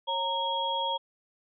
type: tone cluster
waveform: sine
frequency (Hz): 548 / 925 / 3303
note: C#5 / A#5 / G#7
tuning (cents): -20 / -14 / -10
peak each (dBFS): -35 / -29 / -32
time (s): 0.07-0.98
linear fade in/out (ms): 20
effects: none